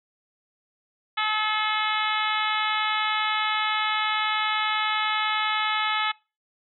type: harmonic tone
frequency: 429.8 Hz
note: A4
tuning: 41 cents flat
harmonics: 2 / 3 / 4 / 5 / 6 / 7 / 8 / 9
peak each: -30 / -27 / -31 / -30 / -35 / -33 / -33 / -36 dBFS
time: 1.17-6.12 s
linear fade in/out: 10 ms
effects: noise-tail reverb RT60 0.3 s tail -23 dB re dry

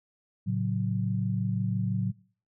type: chord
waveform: sine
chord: F# minor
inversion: first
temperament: equal with one note detuned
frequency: 112.51 / 138.59 / 185 Hz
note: A2 / C#3 / F#3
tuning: +39 / 0 / 0 cents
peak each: -29 / -33 / -29 dBFS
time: 0.46-2.12 s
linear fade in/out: 20 ms
effects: noise-tail reverb RT60 0.5 s tail -24 dB re dry

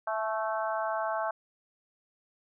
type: harmonic tone with a mistuned harmonic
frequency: 220 Hz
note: A3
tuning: in tune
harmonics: 3 / 4 / 5 / 6 / 7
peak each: -32 / -34 / -36 / -38 / -39 dBFS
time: 0.07-1.31 s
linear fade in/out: 5 ms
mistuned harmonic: 4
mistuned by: -26 cents
effects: none

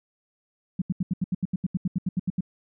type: tone bursts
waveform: sine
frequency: 182.5 Hz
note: F#3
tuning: 24 cents flat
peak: -21 dBFS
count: 16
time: 0.79-2.408 s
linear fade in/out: 5 ms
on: 28 ms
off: 78 ms
effects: none

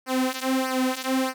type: tone with flanger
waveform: sawtooth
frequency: 260 Hz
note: C4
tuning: 11 cents flat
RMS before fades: -25 dBFS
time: 0.06-1.34 s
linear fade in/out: 50 ms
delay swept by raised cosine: 0.27 to 3.97 ms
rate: 1.6 Hz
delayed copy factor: -0.9
effects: none

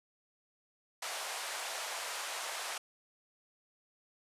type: band-pass noise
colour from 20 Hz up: pink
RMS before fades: -40 dBFS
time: 1.02-2.78 s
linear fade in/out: 5 ms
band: 620 to 11000 Hz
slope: 24 dB/octave
effects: resampled to 32000 Hz

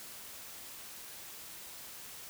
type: silence
effects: white hiss -48 dBFS RMS until 2.29 s

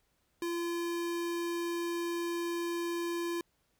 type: tone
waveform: square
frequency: 342.2 Hz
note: F4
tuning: 35 cents flat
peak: -33 dBFS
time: 0.42-3.41 s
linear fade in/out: 2 ms
effects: pink hiss -75 dBFS RMS until 3.79 s

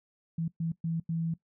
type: tone bursts at uneven times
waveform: sine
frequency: 164.81 Hz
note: E3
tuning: in tune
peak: -28 dBFS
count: 4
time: 0.38-0.48 / 0.6-0.72 / 0.84-1 / 1.09-1.34 s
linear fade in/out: 5 ms
effects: noise-tail reverb RT60 0.1 s tail -18 dB re dry

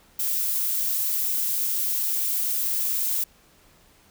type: noise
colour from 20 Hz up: violet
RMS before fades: -25 dBFS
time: 0.19-3.24 s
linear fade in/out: 5 ms
effects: pink hiss -57 dBFS RMS until 4.1 s

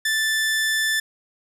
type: tone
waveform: sawtooth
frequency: 1760 Hz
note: A6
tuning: in tune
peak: -16 dBFS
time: 0.05-1 s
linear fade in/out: 5 ms
effects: resampled to 32000 Hz + 9-bit

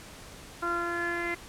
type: tone with low-pass filter sweep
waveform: sawtooth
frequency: 343.9 Hz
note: F4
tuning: 27 cents flat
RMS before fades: -31 dBFS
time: 0.62-1.35 s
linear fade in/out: 10 ms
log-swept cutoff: 1300 to 2100 Hz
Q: 8.2
effects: pink hiss -47 dBFS RMS until 1.48 s + low-pass 11000 Hz 12 dB/octave

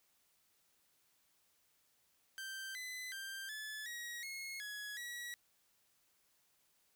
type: tone with pitch steps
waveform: sawtooth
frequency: 1564 / 2014 / 1579 / 1726 / 1901 / 2165 / 1681 / 1925 Hz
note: G6 / B6 / G6 / A6 / A#6 / C#7 / G#6 / B6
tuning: -4 / +33 / +12 / -34 / +33 / -41 / +20 / -45 cents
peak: -40 dBFS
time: 2.38-5.34 s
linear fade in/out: 0 ms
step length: 370 ms
effects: white hiss -75 dBFS RMS until 6.95 s

